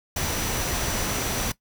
sine tone in noise, 5900 Hz, F#8, 6 cents flat, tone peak -35 dBFS, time 0.16-1.52 s, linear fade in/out 5 ms, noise pink, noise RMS -27 dBFS, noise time 0.16-1.52 s, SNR -11 dB, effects noise-tail reverb RT60 0.1 s tail -18 dB re dry

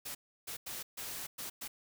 white noise bursts at uneven times, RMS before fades -42 dBFS, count 6, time 0.05-0.15 / 0.47-0.57 / 0.66-0.83 / 0.97-1.27 / 1.38-1.5 / 1.61-1.68 s, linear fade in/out 10 ms, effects none

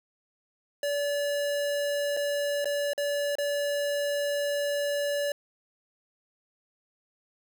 square tone with dropouts, 575 Hz, D5, 37 cents flat, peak -27 dBFS, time 0.83-5.32 s, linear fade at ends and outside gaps 2 ms, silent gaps 2.167-2.171 / 2.645-2.655 / 2.934-2.978 / 3.354-3.384 s, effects none

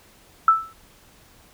sine tone with exponential decay, 1318.5 Hz, E6, in tune, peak -8 dBFS, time 0.48-0.73 s, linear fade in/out 2 ms, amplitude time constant 53 ms, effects pink hiss -53 dBFS RMS until 1.53 s

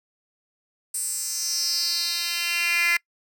10% pulse tone with high-pass filter sweep, 343.8 Hz, F4, 27 cents flat, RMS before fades -25 dBFS, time 0.94-2.97 s, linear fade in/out 5 ms, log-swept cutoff 8700 to 2100 Hz, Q 4.4, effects noise-tail reverb RT60 0.1 s tail -25 dB re dry

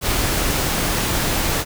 pink noise, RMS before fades -20 dBFS, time 0.01-1.65 s, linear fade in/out 50 ms, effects none

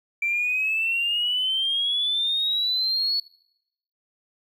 triangle exponential sweep, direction up, 2339 to 4429 Hz, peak -18 dBFS, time 0.22-3.2 s, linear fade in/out 5 ms, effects noise-tail reverb RT60 0.8 s tail -26 dB re dry + tanh soft clip ceiling -19 dBFS

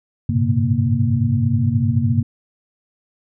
sine tone cluster, 98 / 107.5 / 121.7 / 135.4 / 233.4 Hz, G2 / A2 / B2 / C#3 / A#3, 0 / -40 / -25 / -40 / +2 cents, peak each -21 dBFS, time 0.29-2.23 s, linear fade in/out 5 ms, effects none

